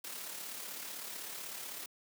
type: noise with amplitude modulation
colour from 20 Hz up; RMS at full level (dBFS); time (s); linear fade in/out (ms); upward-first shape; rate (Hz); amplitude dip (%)
white; -42; 0.04-1.86; 5; sine; 35.9; 40
effects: high-pass 200 Hz 12 dB/octave